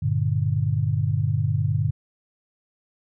sine chord, G minor, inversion none, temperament just, 98 / 117.6 / 147 Hz, G2 / Bb2 / D3, 0 / +16 / +2 cents, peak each -24 dBFS, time 0.02-1.91 s, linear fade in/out 10 ms, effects none

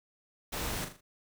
pink noise with echo, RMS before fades -36 dBFS, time 0.52-0.85 s, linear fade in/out 10 ms, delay 40 ms, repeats 4, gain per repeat -7 dB, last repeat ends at 1.01 s, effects none

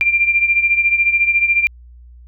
sine beating tone pair, 2376 / 2390 Hz, D7 / D7, +20 / +30 cents, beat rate 14 Hz, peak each -13 / -18 dBFS, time 0.01-1.67 s, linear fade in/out 0 ms, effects added 60 Hz sine -38 dBFS peak until 2.27 s

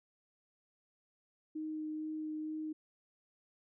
sine tone with vibrato, 310 Hz, D#4, 6 cents flat, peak -37 dBFS, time 1.55-2.73 s, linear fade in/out 10 ms, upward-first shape sine, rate 2.2 Hz, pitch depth 9 cents each way, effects none

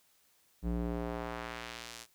square tone with band-pass filter sweep, 58.27 Hz, A#1, in tune, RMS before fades -38 dBFS, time 0.62-2.07 s, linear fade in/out 50 ms, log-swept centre 160 to 7900 Hz, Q 0.75, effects white hiss -69 dBFS RMS until 2.14 s

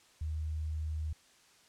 sine tone, 77.78 Hz, D#2, in tune, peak -33 dBFS, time 0.21-1.13 s, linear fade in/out 5 ms, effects white hiss -63 dBFS RMS until 1.68 s + low-pass 8000 Hz 12 dB/octave

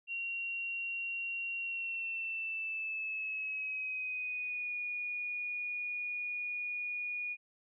sine tone with pitch glide, 2750 to 2450 Hz, F7 to D#7, -27 to -27 cents, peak -35 dBFS, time 0.07-7.37 s, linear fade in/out 50 ms, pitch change -200 cents, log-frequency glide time 1.59-4.74 s, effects none

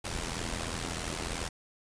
pink noise with amplitude modulation, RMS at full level -32 dBFS, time 0.04-1.49 s, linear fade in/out 10 ms, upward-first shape sine, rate 83 Hz, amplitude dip 75%, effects resampled to 22050 Hz

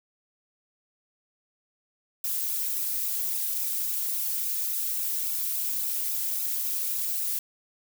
violet noise with flanger, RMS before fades -29 dBFS, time 2.24-7.39 s, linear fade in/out 2 ms, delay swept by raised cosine 0.77 to 3.87 ms, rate 3.6 Hz, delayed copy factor +0.9, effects none

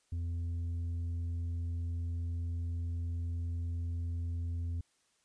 sine tone with tanh clipping, 84.9 Hz, F2, 48 cents flat, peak -34 dBFS, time 0.12-4.81 s, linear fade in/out 5 ms, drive 4 dB, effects white hiss -73 dBFS RMS until 5.24 s + resampled to 22050 Hz

